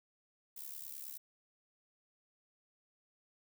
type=noise with amplitude modulation; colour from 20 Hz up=violet; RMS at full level=-43 dBFS; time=0.56-1.18 s; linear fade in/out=10 ms; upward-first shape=sine; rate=69.4 Hz; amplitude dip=85%; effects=none